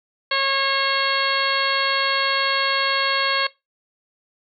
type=harmonic tone with a mistuned harmonic; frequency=546 Hz; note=C#5; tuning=26 cents flat; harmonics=1 / 2 / 3 / 4 / 5 / 6 / 7 / 8; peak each=-27 / -25 / -25 / -26 / -28 / -28 / -31 / -26 dBFS; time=0.31-3.47 s; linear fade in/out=5 ms; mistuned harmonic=4; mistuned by=-17 cents; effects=noise-tail reverb RT60 0.2 s tail -19 dB re dry